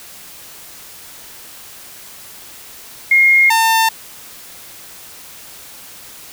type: tone pair in turn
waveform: sine / sawtooth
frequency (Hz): 2140 / 899.8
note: C7 / A5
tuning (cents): +38 / +39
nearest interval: octave + minor third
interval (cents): 1499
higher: first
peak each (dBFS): -7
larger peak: neither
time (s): 3.11-3.5 / 3.5-3.89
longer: neither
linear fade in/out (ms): 5
effects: white hiss -37 dBFS RMS until 6.32 s